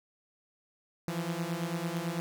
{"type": "beating tone pair", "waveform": "sawtooth", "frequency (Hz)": [164.81, 173.81], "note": ["E3", "F3"], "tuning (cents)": [0, -8], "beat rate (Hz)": 9, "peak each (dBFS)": -31, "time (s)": [1.08, 2.2], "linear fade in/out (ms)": 0, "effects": []}